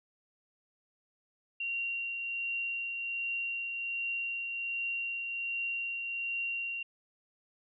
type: tone with tremolo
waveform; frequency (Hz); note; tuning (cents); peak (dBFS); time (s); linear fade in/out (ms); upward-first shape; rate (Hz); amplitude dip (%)
sine; 2758; F7; -22; -31; 1.6-6.83; 5; triangle; 1.3; 35
effects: none

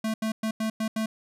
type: tone bursts at uneven times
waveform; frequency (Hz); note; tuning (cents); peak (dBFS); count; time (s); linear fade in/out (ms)
square; 220; A3; 0; -26; 6; 0.04-0.14 / 0.22-0.32 / 0.43-0.51 / 0.6-0.7 / 0.8-0.88 / 0.96-1.06; 5
effects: resampled to 32000 Hz

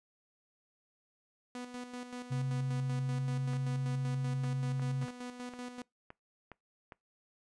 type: tone with tremolo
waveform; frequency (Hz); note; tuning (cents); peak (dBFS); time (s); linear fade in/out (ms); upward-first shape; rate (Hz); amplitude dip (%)
sawtooth; 246.9; B3; 0; -36; 1.55-5.82; 2; square; 5.2; 55
type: tone with pitch glide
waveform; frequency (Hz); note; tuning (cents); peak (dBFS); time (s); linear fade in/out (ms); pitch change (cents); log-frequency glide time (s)
sine; 133.2 to 134.13; C3 to C3; +31 to +43; -31; 2.3-5.06; 20; +12; 3.1-3.19
type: clicks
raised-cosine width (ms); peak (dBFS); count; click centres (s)
0.5; -32; 9; 3.534 / 4.442 / 4.796 / 5.026 / 5.083 / 5.537 / 6.104 / 6.517 / 6.922
effects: noise-tail reverb RT60 0.2 s tail -24 dB re dry + resampled to 22050 Hz

